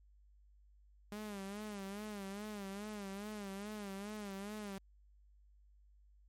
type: tone with vibrato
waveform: sawtooth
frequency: 203.4 Hz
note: G#3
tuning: 36 cents flat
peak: -39 dBFS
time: 1.12-4.78 s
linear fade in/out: 0 ms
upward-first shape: sine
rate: 2.4 Hz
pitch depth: 88 cents each way
effects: added 50 Hz sine -62 dBFS peak until 6.28 s + MP3 64 kbps